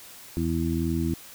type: harmonic tone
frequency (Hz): 82.41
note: E2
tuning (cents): 0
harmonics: 1 / 2 / 3 / 4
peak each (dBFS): -29 / -29 / -29 / -29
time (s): 0.37-1.14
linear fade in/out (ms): 0
effects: white hiss -46 dBFS RMS until 1.34 s